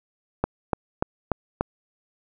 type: click train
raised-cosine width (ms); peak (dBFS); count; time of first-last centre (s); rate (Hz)
1; -7; 5; 0.44-1.61; 3.42
effects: none